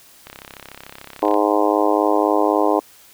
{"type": "click train", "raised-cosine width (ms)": 0.3, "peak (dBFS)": -19, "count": 37, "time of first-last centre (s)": [0.27, 1.341], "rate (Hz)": 33.6}
{"type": "harmonic tone", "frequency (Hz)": 103.83, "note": "G#2", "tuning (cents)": 0, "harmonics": [3, 4, 5, 6, 7, 8, 9, 10], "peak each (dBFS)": [-20, -21, -22, -23, -23, -24, -25, -25], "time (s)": [1.22, 2.8], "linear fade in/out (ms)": 10}
{"effects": ["white hiss -48 dBFS RMS until 3.13 s"]}